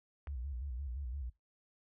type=tone with vibrato; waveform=sine; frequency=65.41 Hz; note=C2; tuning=in tune; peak=-38 dBFS; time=0.27-1.3 s; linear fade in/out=10 ms; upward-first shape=square; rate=5.8 Hz; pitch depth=140 cents each way
type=click; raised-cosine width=0.5 ms; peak=-36 dBFS; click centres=0.272 s
effects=noise-tail reverb RT60 0.2 s tail -21 dB re dry